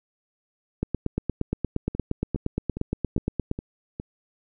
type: two click trains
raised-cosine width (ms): 3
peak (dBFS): -18 / -11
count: 6 / 24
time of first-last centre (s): 1.95-3.999 / 0.83-3.514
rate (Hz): 2.44 / 8.57
effects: none